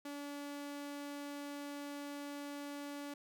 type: tone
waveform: sawtooth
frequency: 286.9 Hz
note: D4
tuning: 40 cents flat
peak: -39 dBFS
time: 0.05-3.14 s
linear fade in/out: 5 ms
effects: none